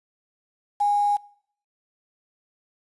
sine tone with quantisation, 821 Hz, G#5, 20 cents flat, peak -18 dBFS, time 0.8-1.17 s, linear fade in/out 10 ms, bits 7, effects noise-tail reverb RT60 0.6 s tail -23 dB re dry + resampled to 24000 Hz

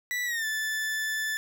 40% pulse tone with pitch glide, 1965 to 1750.6 Hz, B6 to A6, -9 to -9 cents, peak -27 dBFS, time 0.11-1.37 s, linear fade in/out 0 ms, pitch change -200 cents, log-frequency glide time 0.25-0.46 s, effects none

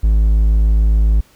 triangle tone, 53.5 Hz, A1, 48 cents flat, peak -7 dBFS, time 0.03-1.21 s, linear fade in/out 10 ms, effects pink hiss -51 dBFS RMS until 1.35 s

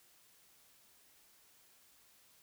silence, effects white hiss -66 dBFS RMS until 2.42 s

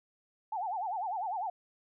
sine tone with vibrato, 800 Hz, G5, 35 cents sharp, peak -32 dBFS, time 0.52-1.5 s, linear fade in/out 5 ms, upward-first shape sine, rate 10 Hz, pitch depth 220 cents each way, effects none

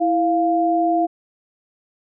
sine tone pair together, 329.6 / 698.5 Hz, E4 / F5, 0 / 0 cents, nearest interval octave + minor second, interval 1300 cents, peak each -19 / -17 dBFS, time 0-1.07 s, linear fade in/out 20 ms, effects none

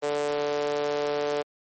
sawtooth tone with high-pass filter, 146.4 Hz, D3, 5 cents flat, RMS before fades -27 dBFS, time 0.02-1.43 s, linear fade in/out 20 ms, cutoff 490 Hz, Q 5.5, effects MP3 32 kbps

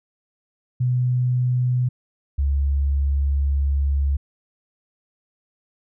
sine tone pair in turn, 125 / 69.85 Hz, B2 / C#2, +21 / +14 cents, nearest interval minor seventh, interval 1007 cents, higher first, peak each -17 dBFS, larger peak neither, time 0.8-1.89 / 2.38-4.17 s, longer second, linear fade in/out 10 ms, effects none

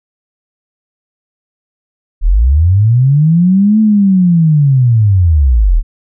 sine linear two-way sweep, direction up then down, 33.53 to 220 to 33.53 Hz, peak -5 dBFS, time 2.21-5.83 s, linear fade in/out 50 ms, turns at 3.8 s, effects none

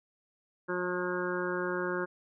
harmonic tone, 179.7 Hz, F3, 50 cents sharp, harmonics 1 / 2 / 3 / 5 / 6 / 7 / 8 / 9, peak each -40 / -33 / -38 / -43 / -41 / -44 / -38 / -40 dBFS, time 0.68-2.06 s, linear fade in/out 20 ms, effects none

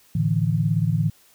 sine chord, A suspended fourth, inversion none, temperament equal with one note detuned, 110 / 147.26 / 164.81 Hz, A2 / D3 / E3, 0 / +5 / 0 cents, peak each -23 / -23 / -22 dBFS, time 0.15-1.1 s, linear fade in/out 5 ms, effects white hiss -56 dBFS RMS until 1.34 s

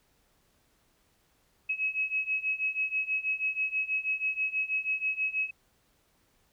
sine beating tone pair, 2560 / 2566.2 Hz, D#7 / E7, +49 / -47 cents, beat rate 6.2 Hz, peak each -32 / -30 dBFS, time 1.69-5.51 s, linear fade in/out 10 ms, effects pink hiss -69 dBFS RMS until 6.52 s

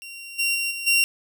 sawtooth tone with level steps, 2755 Hz, F7, 24 cents flat, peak -33 / -17 / -20 / -26 / -13 dBFS, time 0.02-1.04 s, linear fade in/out 0 ms, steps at 0.38 / 0.54 / 0.7 / 0.86 s, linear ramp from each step 20 ms, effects none

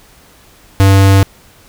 square tone, 97.4 Hz, G2, 11 cents flat, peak -5 dBFS, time 0.8-1.23 s, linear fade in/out 0 ms, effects pink hiss -44 dBFS RMS until 1.68 s

